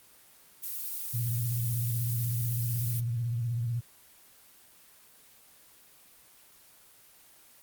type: noise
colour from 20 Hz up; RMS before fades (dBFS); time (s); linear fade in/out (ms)
violet; -36; 0.62-3.01; 20
type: tone with vibrato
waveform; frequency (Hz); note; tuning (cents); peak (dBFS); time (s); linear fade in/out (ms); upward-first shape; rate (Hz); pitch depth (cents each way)
sine; 118.1; A#2; +23; -28; 1.13-3.81; 20; triangle; 16; 91
effects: white hiss -57 dBFS RMS until 7.62 s + Opus 24 kbps